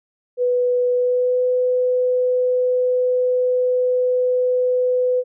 sine tone with pitch glide, 493.9 to 501.4 Hz, B4 to B4, 0 to +26 cents, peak -15 dBFS, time 0.37-5.24 s, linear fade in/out 50 ms, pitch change +26 cents, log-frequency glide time 0.93-1.43 s, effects none

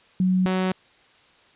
sine / sawtooth tone pair in turn, 185 / 186.29 Hz, F#3 / F#3, 0 / +12 cents, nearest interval unison, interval 12 cents, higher second, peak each -17 dBFS, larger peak neither, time 0.2-0.46 / 0.46-0.72 s, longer neither, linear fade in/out 2 ms, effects white hiss -56 dBFS RMS until 1.55 s + resampled to 8000 Hz

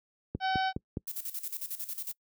click train, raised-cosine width 3 ms, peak -19 dBFS, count 4, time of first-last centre 0.35-0.971 s, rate 4.83 Hz
harmonic tone, 760 Hz, F#5, 46 cents sharp, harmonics 1 / 2 / 3 / 4 / 5 / 6 / 7, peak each -28 / -34 / -43 / -41 / -43 / -47 / -45 dBFS, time 0.4-0.73 s, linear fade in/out 50 ms
violet noise with tremolo, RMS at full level -36 dBFS, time 1.07-2.13 s, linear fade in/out 10 ms, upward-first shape square, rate 11 Hz, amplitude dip 75%
effects noise-tail reverb RT60 0.1 s tail -26 dB re dry + high-pass 60 Hz 12 dB/octave

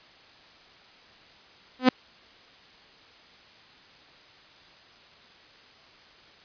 sawtooth tone with exponential growth, 254.9 Hz, C4, 45 cents flat, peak -8 dBFS, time 1.79-1.89 s, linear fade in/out 5 ms, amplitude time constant 21 ms, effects white hiss -53 dBFS RMS until 6.44 s + resampled to 11025 Hz

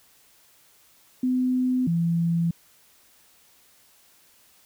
sine tone pair in turn, 253.9 / 168.38 Hz, B3 / E3, +48 / +37 cents, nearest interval perfect fifth, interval 711 cents, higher first, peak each -20 dBFS, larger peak neither, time 1.23-1.87 / 1.87-2.51 s, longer neither, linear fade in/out 5 ms, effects white hiss -58 dBFS RMS until 4.65 s

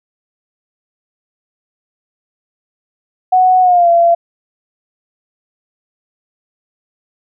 sine tone with pitch glide, 740 to 682.5 Hz, F#5 to F5, 0 to -40 cents, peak -6 dBFS, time 3.32-4.15 s, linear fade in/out 10 ms, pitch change -140 cents, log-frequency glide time 3.61-3.89 s, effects none

